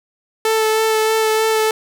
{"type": "tone with vibrato", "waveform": "sawtooth", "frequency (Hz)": 439.3, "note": "A4", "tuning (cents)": -3, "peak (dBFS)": -10, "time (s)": [0.45, 1.71], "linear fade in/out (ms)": 2, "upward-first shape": "sine", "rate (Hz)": 3.2, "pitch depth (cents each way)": 14, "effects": []}